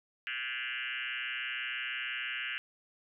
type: tone with frequency modulation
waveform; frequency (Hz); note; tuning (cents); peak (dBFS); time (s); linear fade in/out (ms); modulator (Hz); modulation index
sine; 2217; C#7; 0; -34; 0.27-2.58; 0; 126; 5.9
effects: none